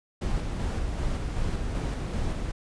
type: noise with tremolo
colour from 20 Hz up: brown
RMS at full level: -28 dBFS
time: 0.21-2.52 s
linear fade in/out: 10 ms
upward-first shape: square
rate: 2.6 Hz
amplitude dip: 25%
effects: resampled to 22050 Hz